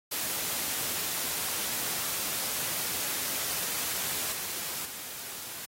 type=noise with level steps; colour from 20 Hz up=white; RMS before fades=-32 / -35 / -40 dBFS; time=0.11-5.66 s; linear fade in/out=10 ms; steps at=4.32 / 4.85 s; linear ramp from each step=2 ms; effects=high-pass 80 Hz 12 dB/octave + AAC 48 kbps